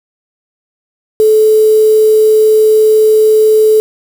sine tone with quantisation, 433 Hz, A4, 28 cents flat, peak -4 dBFS, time 1.2-3.8 s, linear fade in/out 0 ms, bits 4, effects none

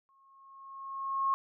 sine tone with exponential growth, 1085 Hz, C#6, 37 cents flat, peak -24 dBFS, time 0.09-1.34 s, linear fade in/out 0 ms, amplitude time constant 270 ms, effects none

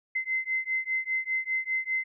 sine beating tone pair, 2060 / 2065 Hz, C7 / C7, -28 / -23 cents, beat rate 5 Hz, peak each -30 / -30 dBFS, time 0.15-2.04 s, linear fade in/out 10 ms, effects none

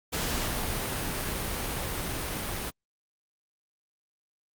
pink noise with level ramp, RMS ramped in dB -30 to -33 dBFS, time 0.12-2.71 s, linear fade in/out 20 ms, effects Opus 48 kbps

